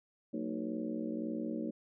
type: harmonic tone with a mistuned harmonic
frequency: 61.74 Hz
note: B1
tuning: in tune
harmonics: 3 / 4 / 5 / 6 / 7 / 8 / 9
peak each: -46 / -38 / -39 / -45 / -53 / -49 / -46 dBFS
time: 0.33-1.71 s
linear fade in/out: 10 ms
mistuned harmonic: 4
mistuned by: -130 cents
effects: none